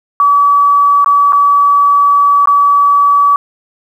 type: tone with dropouts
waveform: sine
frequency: 1144 Hz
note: D6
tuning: 46 cents flat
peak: -5 dBFS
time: 0.2-3.36 s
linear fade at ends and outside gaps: 1 ms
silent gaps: 1.045-1.06 / 1.323-1.331 / 2.457-2.473 s
effects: 7-bit